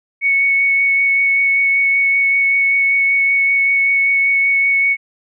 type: tone with vibrato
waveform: sine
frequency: 2217 Hz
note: C#7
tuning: in tune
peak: -11 dBFS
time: 0.21-4.97 s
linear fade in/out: 50 ms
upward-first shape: sine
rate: 5.2 Hz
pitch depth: 9 cents each way
effects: none